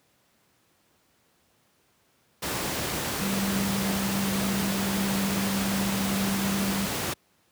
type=tone in noise; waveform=sine; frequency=196 Hz; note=G3; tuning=in tune; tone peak=-26 dBFS; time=3.21-6.86 s; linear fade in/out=10 ms; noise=pink; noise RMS=-29 dBFS; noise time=2.42-7.14 s; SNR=0 dB; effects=pink hiss -66 dBFS RMS until 7.51 s + high-pass 100 Hz 12 dB/octave